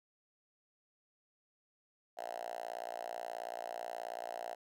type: tone with high-pass filter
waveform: 5% pulse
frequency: 58.5 Hz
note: A#1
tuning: 7 cents sharp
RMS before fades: -43 dBFS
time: 2.17-4.55 s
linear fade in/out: 10 ms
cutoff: 690 Hz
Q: 6.4
effects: none